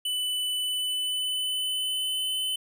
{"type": "tone with pitch glide", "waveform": "square", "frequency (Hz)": [2990, 3032], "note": ["F#7", "F#7"], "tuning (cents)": [17, 42], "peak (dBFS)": -27, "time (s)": [0.05, 2.56], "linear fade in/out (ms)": 5, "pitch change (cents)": 25, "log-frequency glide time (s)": [0.56, 2.34], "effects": []}